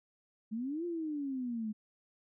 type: exponential two-way sweep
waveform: sine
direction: up then down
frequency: 210 to 352.6 to 210 Hz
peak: -34 dBFS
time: 0.51-1.73 s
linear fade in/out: 20 ms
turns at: 0.85 s
effects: none